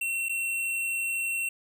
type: tone with dropouts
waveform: square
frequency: 2718 Hz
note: F7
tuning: 48 cents flat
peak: -28 dBFS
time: 0.01-1.49 s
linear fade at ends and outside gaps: 5 ms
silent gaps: 0.286-0.293 s
effects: none